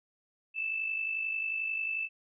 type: tone with amplitude modulation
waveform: sine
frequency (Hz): 2637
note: E7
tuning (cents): 0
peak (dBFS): -28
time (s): 0.54-2.09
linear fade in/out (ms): 50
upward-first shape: sine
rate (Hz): 51.2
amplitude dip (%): 55
effects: none